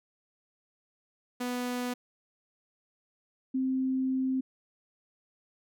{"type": "tone pair in turn", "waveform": ["sawtooth", "sine"], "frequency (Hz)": [246.9, 261.6], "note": ["B3", "C4"], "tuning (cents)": [0, 0], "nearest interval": "minor second", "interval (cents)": 100, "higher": "second", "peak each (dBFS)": [-27, -26], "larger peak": "second", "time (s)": [[1.4, 1.94], [3.54, 4.41]], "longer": "second", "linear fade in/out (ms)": 10, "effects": []}